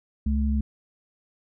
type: tone pair together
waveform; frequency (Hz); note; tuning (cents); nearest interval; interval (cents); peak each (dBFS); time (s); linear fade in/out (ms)
sine; 67.98 / 216; C#2 / A3; -33 / -32; octave + minor sixth; 2001; -22 / -26; 0.26-0.61; 5
effects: none